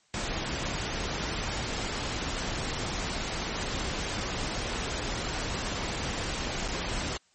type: noise with dropouts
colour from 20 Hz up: pink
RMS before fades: -32 dBFS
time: 0.14-7.17 s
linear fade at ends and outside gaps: 1 ms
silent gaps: 6.679-6.685 s
effects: white hiss -66 dBFS RMS until 7.34 s + MP3 32 kbps